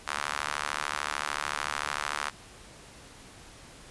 sawtooth tone with high-pass filter, 73.42 Hz, D2, in tune, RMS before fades -33 dBFS, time 0.07-2.3 s, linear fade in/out 10 ms, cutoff 1200 Hz, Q 1.8, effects pink hiss -50 dBFS RMS until 3.9 s + resampled to 24000 Hz

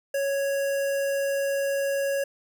square tone with notch filter, 554.4 Hz, C#5, in tune, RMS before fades -26 dBFS, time 0.14-2.24 s, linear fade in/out 5 ms, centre 3900 Hz, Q 1.7, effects none

